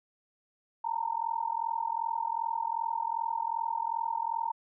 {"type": "tone with amplitude modulation", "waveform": "sine", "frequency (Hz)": 916, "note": "A#5", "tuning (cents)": -31, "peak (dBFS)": -25, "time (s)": [0.84, 4.52], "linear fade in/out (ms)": 10, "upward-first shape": "sine", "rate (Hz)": 42.6, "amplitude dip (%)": 95, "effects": []}